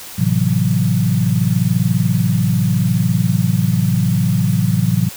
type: chord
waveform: sine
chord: F# half-diminished seventh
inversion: first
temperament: equal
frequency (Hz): 110 / 130.81 / 164.81 / 185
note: A2 / C3 / E3 / F#3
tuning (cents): 0 / 0 / 0 / 0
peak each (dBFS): -18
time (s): 0.18-5.09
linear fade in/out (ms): 10
effects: white hiss -33 dBFS RMS until 5.16 s